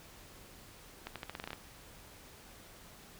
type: accelerating click train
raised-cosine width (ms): 0.3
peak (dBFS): -24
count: 10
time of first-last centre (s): 1.07-1.532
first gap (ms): 87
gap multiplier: 0.86
effects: pink hiss -55 dBFS RMS until 3.19 s